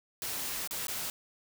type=noise with dropouts; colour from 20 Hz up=white; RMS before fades=-36 dBFS; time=0.22-1.1 s; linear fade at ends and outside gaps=1 ms; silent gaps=0.675-0.709 / 0.87-0.882 s; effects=none